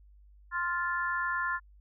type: chord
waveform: sine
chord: F major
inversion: second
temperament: just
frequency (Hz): 1047.7 / 1396.9 / 1746.1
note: C6 / F6 / A6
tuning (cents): +2 / 0 / -14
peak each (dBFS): -33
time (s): 0.51-1.6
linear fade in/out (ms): 50
effects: added 50 Hz sine -54 dBFS peak until 1.8 s